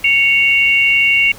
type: tone pair together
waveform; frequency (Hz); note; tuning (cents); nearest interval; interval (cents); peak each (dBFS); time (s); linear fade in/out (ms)
sine; 2217 / 2769; C#7 / F7; 0 / -15; major third; 385; -12; 0.04-1.32; 5
effects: pink hiss -37 dBFS RMS until 1.38 s